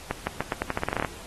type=accelerating click train; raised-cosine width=0.5 ms; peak=-11 dBFS; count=14; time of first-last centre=0.11-1.048 s; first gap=160 ms; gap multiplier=0.85; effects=pink hiss -44 dBFS RMS until 1.26 s + AAC 32 kbps